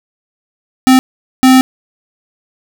square tone bursts at uneven times, 259.6 Hz, C4, 13 cents flat, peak -4 dBFS, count 2, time 0.87-0.99 / 1.43-1.61 s, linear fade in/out 0 ms, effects none

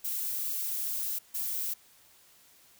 violet noise bursts at uneven times, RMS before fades -33 dBFS, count 2, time 0.04-1.19 / 1.34-1.74 s, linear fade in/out 10 ms, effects white hiss -60 dBFS RMS until 2.79 s

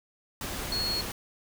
sine tone in noise, 4326 Hz, C#8, 43 cents flat, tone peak -28 dBFS, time 0.72-1.01 s, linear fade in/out 2 ms, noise pink, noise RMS -35 dBFS, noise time 0.41-1.12 s, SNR +4 dB, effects none

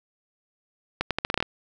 accelerating click train, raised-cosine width 0.3 ms, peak -8 dBFS, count 9, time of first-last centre 1.01-1.426 s, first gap 97 ms, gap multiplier 0.81, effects none

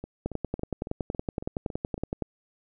two click trains, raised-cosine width 2 ms, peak -15 / -23 dBFS, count 22 / 8, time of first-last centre 0.26-2.223 / 0.04-1.979 s, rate 10.7 / 3.61 Hz, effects none

